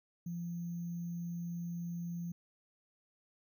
sine tone with sample-and-hold, 171.7 Hz, F3, 29 cents flat, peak -37 dBFS, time 0.26-2.32 s, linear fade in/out 5 ms, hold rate 6300 Hz, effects none

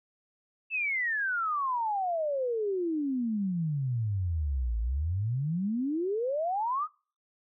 sine exponential two-way sweep, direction down then up, 2678 to 53.8 to 1292 Hz, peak -27 dBFS, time 0.7-6.88 s, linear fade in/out 50 ms, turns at 4.79 s, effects noise-tail reverb RT60 0.4 s tail -25 dB re dry

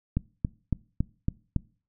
click train, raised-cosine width 5 ms, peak -12 dBFS, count 6, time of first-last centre 0.17-1.563 s, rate 3.59 Hz, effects noise-tail reverb RT60 0.4 s tail -23 dB re dry

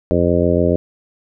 harmonic tone, 86.9 Hz, F2, 8 cents flat, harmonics 1 / 2 / 3 / 4 / 5 / 6 / 7, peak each -20 / -20 / -20 / -20 / -20 / -20 / -20 dBFS, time 0.11-0.76 s, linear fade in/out 0 ms, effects none

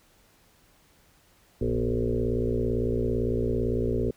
sine tone with frequency modulation, 246.9 Hz, B3, in tune, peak -23 dBFS, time 1.61-4.11 s, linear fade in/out 5 ms, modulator 57.8 Hz, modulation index 4, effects pink hiss -61 dBFS RMS until 4.16 s

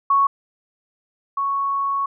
sine tone pair in turn, 1108.7 / 1108.7 Hz, C#6 / C#6, 0 / 0 cents, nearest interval unison, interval 0 cents, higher neither, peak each -13 / -19 dBFS, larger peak first, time 0.1-0.27 / 1.37-2.06 s, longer second, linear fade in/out 5 ms, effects none

